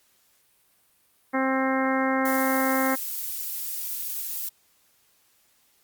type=harmonic tone; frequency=264.6 Hz; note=C4; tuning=20 cents sharp; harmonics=1 / 2 / 3 / 4 / 5 / 6 / 7 / 8; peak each=-25 / -28 / -30 / -31 / -32 / -33 / -33 / -34 dBFS; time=1.33-2.96 s; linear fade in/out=20 ms
type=noise; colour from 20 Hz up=violet; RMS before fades=-31 dBFS; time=2.25-4.49 s; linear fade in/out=5 ms
effects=white hiss -64 dBFS RMS until 5.83 s + Opus 48 kbps